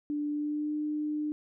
sine tone with pitch glide, 294.7 to 300.9 Hz, D4 to D4, +6 to +42 cents, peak -29 dBFS, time 0.1-1.32 s, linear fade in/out 0 ms, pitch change +36 cents, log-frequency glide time 0.29-0.74 s, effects none

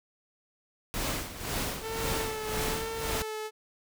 pink noise with tremolo, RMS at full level -31 dBFS, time 0.94-3.22 s, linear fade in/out 0 ms, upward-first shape sine, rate 1.9 Hz, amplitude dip 75%
sawtooth tone with vibrato, 441.2 Hz, A4, 5 cents sharp, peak -30 dBFS, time 1.81-3.51 s, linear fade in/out 50 ms, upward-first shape sine, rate 1.1 Hz, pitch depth 38 cents each way
effects none

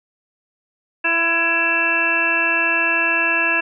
harmonic tone, 333.8 Hz, E4, 22 cents sharp, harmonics 1 / 2 / 3 / 4 / 5 / 7 / 8, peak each -29 / -28 / -27 / -29 / -20 / -29 / -18 dBFS, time 1.04-3.61 s, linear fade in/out 10 ms, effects none

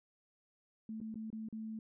sine tone with dropouts, 220 Hz, A3, in tune, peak -40 dBFS, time 0.89-1.79 s, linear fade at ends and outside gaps 2 ms, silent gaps 1.003-1.013 / 1.143-1.156 / 1.303-1.328 / 1.487-1.526 s, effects none

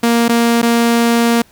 sawtooth tone with dropouts, 233.9 Hz, A#3, 6 cents sharp, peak -6 dBFS, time 0.03-1.42 s, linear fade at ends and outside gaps 5 ms, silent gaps 0.282-0.292 / 0.618-0.627 s, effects pink hiss -49 dBFS RMS until 1.51 s

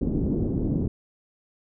white low-pass noise, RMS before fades -25 dBFS, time 0.01-0.88 s, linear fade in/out 5 ms, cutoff 320 Hz, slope 24 dB/octave, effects none

